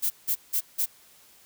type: noise bursts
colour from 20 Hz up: violet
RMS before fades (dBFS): -25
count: 4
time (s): 0.02-0.862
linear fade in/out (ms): 20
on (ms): 83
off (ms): 170
effects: white hiss -56 dBFS RMS until 1.45 s